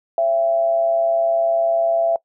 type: tone with amplitude modulation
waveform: sine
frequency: 670 Hz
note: E5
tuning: 28 cents sharp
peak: -12 dBFS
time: 0.18-2.16 s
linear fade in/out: 2 ms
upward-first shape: sine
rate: 120 Hz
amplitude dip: 55%
effects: noise-tail reverb RT60 0.1 s tail -22 dB re dry